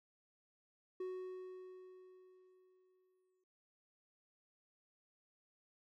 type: tone with exponential decay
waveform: triangle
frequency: 370 Hz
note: F#4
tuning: in tune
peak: -37 dBFS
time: 1-3.44 s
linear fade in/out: 5 ms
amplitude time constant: 530 ms
effects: noise-tail reverb RT60 0.6 s tail -23 dB re dry + AAC 64 kbps